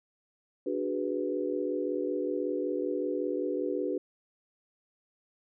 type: chord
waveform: sine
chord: G# half-diminished seventh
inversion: second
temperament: equal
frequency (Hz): 293.7 / 370 / 415.3 / 493.9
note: D4 / F#4 / G#4 / B4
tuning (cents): 0 / 0 / 0 / 0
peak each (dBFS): -34 / -33 / -36 / -34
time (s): 0.66-3.98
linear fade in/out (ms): 5
effects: none